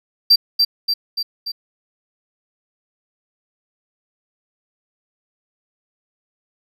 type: tone with echo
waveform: triangle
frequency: 4699 Hz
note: D8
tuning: in tune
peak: -6 dBFS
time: 0.3-0.36 s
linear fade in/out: 10 ms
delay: 290 ms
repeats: 4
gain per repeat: -4 dB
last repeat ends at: 1.52 s
effects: none